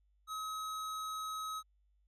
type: tone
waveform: square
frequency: 1275 Hz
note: D#6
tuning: 42 cents sharp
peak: -39 dBFS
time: 0.27-1.63 s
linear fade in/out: 50 ms
effects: added 50 Hz sine -69 dBFS peak until 2.07 s + low-pass 12000 Hz 12 dB/octave